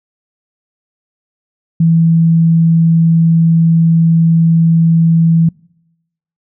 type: tone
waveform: sine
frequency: 164.8 Hz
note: E3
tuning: in tune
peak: -6 dBFS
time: 1.8-5.49 s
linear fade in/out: 5 ms
effects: noise-tail reverb RT60 0.9 s tail -26 dB re dry